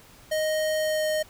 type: tone with pitch glide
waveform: square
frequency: 622.3 to 618.7 Hz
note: D#5 to D#5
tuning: 0 to -10 cents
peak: -24 dBFS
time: 0.31-1.23 s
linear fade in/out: 10 ms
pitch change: -10 cents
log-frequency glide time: 0.76-1.07 s
effects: pink hiss -52 dBFS RMS until 1.29 s